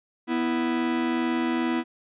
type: tone pair together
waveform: 45% pulse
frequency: 246.9 / 329.2 Hz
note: B3 / E4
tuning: 0 / -2 cents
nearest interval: perfect fourth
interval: 498 cents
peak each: -26 dBFS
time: 0.27-1.84 s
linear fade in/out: 50 ms
effects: resampled to 8000 Hz